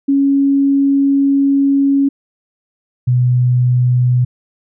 sine tone pair in turn, 277.2 / 124.37 Hz, C#4 / B2, 0 / +13 cents, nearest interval octave + major second, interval 1387 cents, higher first, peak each -9 dBFS, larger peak neither, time 0.08-2.09 / 3.07-4.25 s, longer first, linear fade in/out 10 ms, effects none

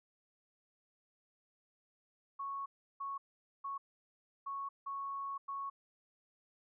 sine tone bursts at uneven times, 1106 Hz, C#6, 4 cents flat, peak -38 dBFS, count 6, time 2.39-2.66 / 3-3.18 / 3.64-3.78 / 4.46-4.69 / 4.86-5.38 / 5.48-5.7 s, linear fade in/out 10 ms, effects none

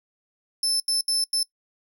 30% pulse tone bursts at uneven times, 5274 Hz, E8, in tune, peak -17 dBFS, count 4, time 0.63-0.8 / 0.88-1.01 / 1.08-1.24 / 1.33-1.43 s, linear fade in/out 2 ms, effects noise-tail reverb RT60 0.1 s tail -22 dB re dry

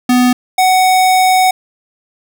square tone pair in turn, 248.7 / 745.3 Hz, B3 / F#5, +12 / +12 cents, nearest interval octave + perfect fifth, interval 1900 cents, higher second, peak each -8 dBFS, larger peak neither, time 0.09-0.33 / 0.58-1.51 s, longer second, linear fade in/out 5 ms, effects none

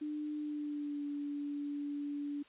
sine tone with pitch glide, 299.9 to 288.7 Hz, D4 to D4, +36 to -30 cents, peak -36 dBFS, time 0.01-2.43 s, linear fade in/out 10 ms, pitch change -66 cents, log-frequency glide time 0.37-1.04 s, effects white hiss -62 dBFS RMS until 2.48 s + resampled to 8000 Hz

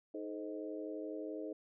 harmonic tone with a mistuned harmonic, 104.3 Hz, G#2, 8 cents sharp, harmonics 3 / 4 / 5 / 6, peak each -43 / -45 / -47 / -49 dBFS, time 0.14-1.53 s, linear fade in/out 5 ms, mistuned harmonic 4, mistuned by +51 cents, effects none

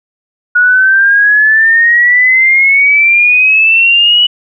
sine exponential sweep, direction up, 1450 to 2960 Hz, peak -4 dBFS, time 0.55-4.27 s, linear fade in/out 10 ms, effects none

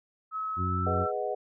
sine tone with pitch glide, 1287 to 1337 Hz, E6 to E6, -42 to +24 cents, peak -30 dBFS, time 0.31-1.12 s, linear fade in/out 50 ms, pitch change +66 cents, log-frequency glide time 0.59-0.92 s
harmonic tone, 91.5 Hz, F#2, 19 cents flat, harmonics 1 / 2 / 3 / 4, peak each -29 / -35 / -39 / -41 dBFS, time 0.56-1.07 s, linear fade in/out 50 ms
sine chord, G# minor seventh, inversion none, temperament equal, 415.3 / 493.9 / 622.3 / 740 Hz, G#4 / B4 / D#5 / F#5, 0 / 0 / 0 / 0 cents, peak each -34 dBFS, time 0.86-1.35 s, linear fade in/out 10 ms
effects none

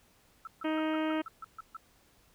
sine tone bursts, 1318.5 Hz, E6, in tune, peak -39 dBFS, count 9, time 0.45-1.768 s, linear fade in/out 2 ms, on 22 ms, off 140 ms
harmonic tone, 313.2 Hz, D#4, 11 cents sharp, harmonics 1 / 2 / 3 / 4 / 5 / 6 / 7 / 8 / 9 / 10, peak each -30 / -36 / -40 / -42 / -44 / -46 / -47 / -48 / -49 / -50 dBFS, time 0.64-1.22 s, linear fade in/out 10 ms
effects pink hiss -65 dBFS RMS until 2.34 s

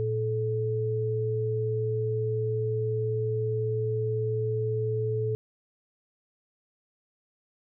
sine tone pair together, 114.8 / 432.8 Hz, A#2 / A4, -26 / -29 cents, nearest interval octave + major seventh, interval 2297 cents, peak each -28 dBFS, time 0-5.35 s, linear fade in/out 0 ms, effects none

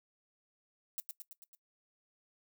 violet noise with echo, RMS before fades -38 dBFS, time 0.98-1 s, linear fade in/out 0 ms, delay 110 ms, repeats 5, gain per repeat -4 dB, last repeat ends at 1.55 s, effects noise-tail reverb RT60 0.1 s tail -18 dB re dry

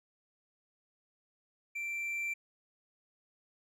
triangle tone with level ramp, 2349 Hz, D7, in tune, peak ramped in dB -34 to -31 dBFS, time 1.75-2.34 s, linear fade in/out 10 ms, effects none

